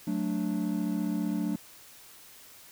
triangle chord, D major, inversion first, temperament equal, 185 / 220 / 293.7 Hz, F#3 / A3 / D4, 0 / 0 / 0 cents, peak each -30 dBFS, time 0.07-1.56 s, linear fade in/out 5 ms, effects white hiss -52 dBFS RMS until 2.71 s

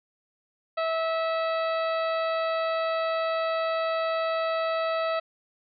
harmonic tone, 651 Hz, E5, 22 cents flat, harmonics 1 / 2 / 3 / 4 / 5 / 6 / 7, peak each -26 / -30 / -38 / -39 / -46 / -41 / -47 dBFS, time 0.77-5.2 s, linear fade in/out 10 ms, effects none

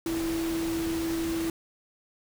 sine tone in noise, 329.6 Hz, E4, in tune, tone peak -27 dBFS, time 0.06-1.5 s, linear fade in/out 2 ms, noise pink, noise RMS -37 dBFS, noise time 0.06-1.5 s, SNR +7 dB, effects none

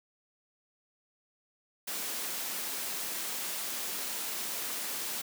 white high-pass noise, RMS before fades -36 dBFS, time 1.87-5.22 s, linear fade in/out 10 ms, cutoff 180 Hz, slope 24 dB/octave, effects none

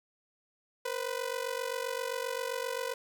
sawtooth ring-modulated tone, 497.6 Hz, B4, 13 cents sharp, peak -26 dBFS, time 0.85-2.94 s, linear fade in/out 5 ms, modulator 23.8 Hz, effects none

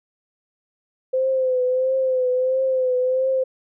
sine tone with vibrato, 515 Hz, C5, 28 cents flat, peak -17 dBFS, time 1.13-3.44 s, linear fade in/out 10 ms, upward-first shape triangle, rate 1.5 Hz, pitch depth 50 cents each way, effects none

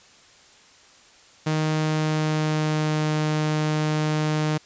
sawtooth tone with pitch glide, 155.56 to 153.51 Hz, D#3 to D#3, 0 to -23 cents, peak -17 dBFS, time 1.46-4.58 s, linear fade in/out 10 ms, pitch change -23 cents, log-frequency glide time 1.74-3.11 s, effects white hiss -52 dBFS RMS until 4.65 s + resampled to 16000 Hz

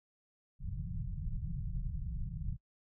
pink low-pass noise, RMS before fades -38 dBFS, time 0.59-2.58 s, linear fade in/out 50 ms, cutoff 180 Hz, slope 96 dB/octave, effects noise-tail reverb RT60 0.1 s tail -26 dB re dry

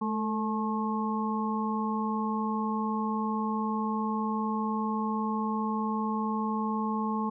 harmonic tone with a mistuned harmonic, 216.1 Hz, A3, 31 cents flat, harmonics 1 / 2 / 4 / 5, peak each -29 / -38 / -35 / -34 dBFS, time 0.01-7.3 s, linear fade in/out 10 ms, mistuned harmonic 2, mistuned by +48 cents, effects none

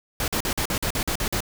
pink noise bursts, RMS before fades -25 dBFS, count 10, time 0.2-1.405 s, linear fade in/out 2 ms, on 80 ms, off 45 ms, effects none

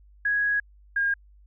sine tone pair in turn, 1661.2 / 1620.4 Hz, G#6 / G#6, 0 / -43 cents, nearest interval unison, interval 43 cents, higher first, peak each -21 dBFS, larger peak neither, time 0.25-0.6 / 0.96-1.14 s, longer first, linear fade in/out 5 ms, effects added 50 Hz sine -51 dBFS peak until 1.46 s

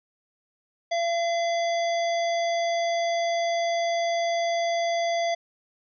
harmonic tone, 680 Hz, F5, 46 cents flat, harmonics 1 / 3 / 5 / 7 / 9, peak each -23 / -33 / -37 / -40 / -42 dBFS, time 0.91-5.35 s, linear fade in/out 10 ms, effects none

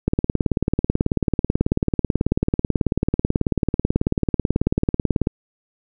click train, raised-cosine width 3 ms, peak -4 dBFS, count 96, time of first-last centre 0.08-5.271 s, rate 18.3 Hz, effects none

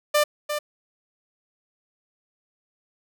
sawtooth tone with echo, 595 Hz, D5, 22 cents sharp, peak -13 dBFS, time 0.14-0.24 s, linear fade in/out 10 ms, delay 350 ms, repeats 1, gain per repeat -8 dB, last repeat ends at 0.59 s, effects none

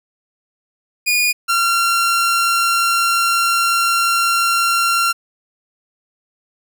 sawtooth tone pair in turn, 2446 / 1372.8 Hz, D#7 / F6, -30 / -30 cents, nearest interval minor seventh, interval 1000 cents, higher first, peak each -10 dBFS, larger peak neither, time 1.06-1.33 / 1.48-5.13 s, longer second, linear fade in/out 20 ms, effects none

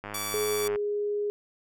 click train, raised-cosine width 0.5 ms, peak -22 dBFS, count 75, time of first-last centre 0.04-0.758 s, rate 103 Hz
5% pulse tone, 1151 Hz, D6, 35 cents flat, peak -19 dBFS, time 0.14-0.68 s, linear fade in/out 5 ms
sine tone with pitch glide, 422.3 to 413.4 Hz, G#4 to G#4, +29 to -8 cents, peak -26 dBFS, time 0.34-1.3 s, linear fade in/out 0 ms, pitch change -37 cents, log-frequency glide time 0.49-0.73 s
effects none

